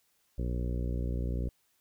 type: harmonic tone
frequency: 60.4 Hz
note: B1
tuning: 38 cents flat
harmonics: 1 / 2 / 3 / 4 / 5 / 6 / 7 / 8 / 9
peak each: -31 / -37 / -41 / -43 / -45 / -47 / -48 / -49 / -50 dBFS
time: 0.38-1.49 s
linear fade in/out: 5 ms
effects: white hiss -72 dBFS RMS until 1.8 s